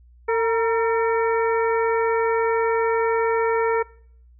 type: harmonic tone with a mistuned harmonic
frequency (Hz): 452.7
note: A4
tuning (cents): +49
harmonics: 1 / 2 / 3 / 4 / 5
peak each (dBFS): -19 / -25 / -29 / -31 / -33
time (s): 0.28-3.83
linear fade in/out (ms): 10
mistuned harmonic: 2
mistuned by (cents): +61
effects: noise-tail reverb RT60 0.6 s tail -23 dB re dry + added 60 Hz sine -48 dBFS peak until 4.39 s